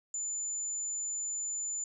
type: tone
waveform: sine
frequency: 7040 Hz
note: A8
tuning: in tune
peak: -33 dBFS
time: 0.14-1.84 s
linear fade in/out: 2 ms
effects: none